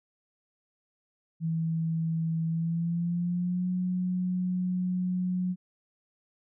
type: tone with pitch glide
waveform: sine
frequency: 163 to 181.91 Hz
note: E3 to F#3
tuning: -19 to -29 cents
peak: -26 dBFS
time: 1.4-5.56 s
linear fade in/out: 50 ms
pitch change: +190 cents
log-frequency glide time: 2.47-3.69 s
effects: none